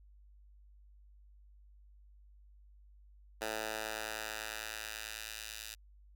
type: tone with high-pass filter sweep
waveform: 10% pulse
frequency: 109.1 Hz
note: A2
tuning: 14 cents flat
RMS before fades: -42 dBFS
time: 3.41-5.75 s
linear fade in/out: 10 ms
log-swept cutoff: 580 to 3300 Hz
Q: 0.76
effects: added 50 Hz sine -57 dBFS peak until 6.15 s